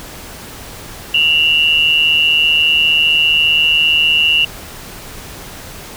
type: tone pair together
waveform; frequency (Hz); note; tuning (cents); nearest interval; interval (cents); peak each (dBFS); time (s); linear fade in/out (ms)
sine; 2740 / 2895; F7 / F#7; -34 / -38; minor second; 96; -12; 1.14-4.45; 5
effects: pink hiss -32 dBFS RMS until 5.96 s